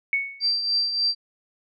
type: tone with exponential decay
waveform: sine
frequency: 2217 Hz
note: C#7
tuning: in tune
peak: -17 dBFS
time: 0.13-0.52 s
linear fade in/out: 1 ms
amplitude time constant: 84 ms
type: tone with tremolo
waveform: sine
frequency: 4699 Hz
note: D8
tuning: in tune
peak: -18 dBFS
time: 0.4-1.15 s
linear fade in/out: 50 ms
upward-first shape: triangle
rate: 3.4 Hz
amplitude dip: 60%
effects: none